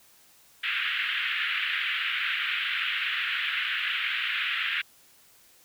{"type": "band-pass noise", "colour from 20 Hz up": "white", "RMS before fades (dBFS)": -29, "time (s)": [0.63, 4.82], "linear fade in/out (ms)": 10, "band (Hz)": [1400, 3200], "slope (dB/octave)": 48, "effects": ["white hiss -58 dBFS RMS until 5.64 s"]}